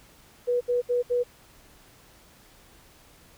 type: tone bursts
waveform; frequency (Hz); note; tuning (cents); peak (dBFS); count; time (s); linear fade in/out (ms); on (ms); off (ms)
sine; 488; B4; -21; -21; 4; 0.47-1.237; 20; 140; 69
effects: pink hiss -55 dBFS RMS until 3.37 s